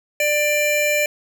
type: tone pair together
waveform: square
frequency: 592 / 2368 Hz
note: D5 / D7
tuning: +14 / +14 cents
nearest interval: 2 octaves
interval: 2400 cents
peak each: -20 dBFS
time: 0.2-1.06 s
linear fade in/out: 2 ms
effects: 8-bit